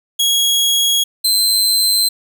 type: tone pair in turn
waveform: sawtooth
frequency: 3314 / 4101 Hz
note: G#7 / C8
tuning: -4 / -36 cents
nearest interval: major third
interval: 368 cents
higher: second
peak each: -9 dBFS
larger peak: neither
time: 0.19-1.04 / 1.24-2.09 s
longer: neither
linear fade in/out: 10 ms
effects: none